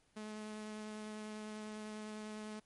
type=tone with vibrato; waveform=sawtooth; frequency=213.9 Hz; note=A3; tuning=49 cents flat; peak=-40 dBFS; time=0.16-2.6 s; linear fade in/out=10 ms; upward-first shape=sine; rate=10 Hz; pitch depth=9 cents each way; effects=pink hiss -73 dBFS RMS until 2.65 s + MP3 48 kbps